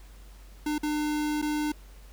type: tone with dropouts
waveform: square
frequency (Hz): 300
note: D4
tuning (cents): +37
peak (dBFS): -27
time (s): 0.66-1.72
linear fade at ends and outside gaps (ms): 5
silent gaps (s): 0.782-0.831 / 1.417-1.424
effects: added 48 Hz sine -46 dBFS peak until 2.12 s + pink hiss -57 dBFS RMS until 2.12 s